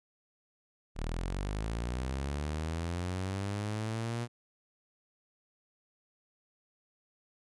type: linear sweep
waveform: sawtooth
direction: up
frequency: 36.71 to 120.3 Hz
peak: -29 dBFS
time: 0.95-4.28 s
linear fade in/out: 50 ms
effects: resampled to 24000 Hz